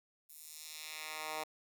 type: tone with high-pass filter sweep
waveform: 10% pulse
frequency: 155.56 Hz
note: D#3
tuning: in tune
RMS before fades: -45 dBFS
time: 0.29-1.44 s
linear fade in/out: 10 ms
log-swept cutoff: 12000 to 680 Hz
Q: 0.87
effects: none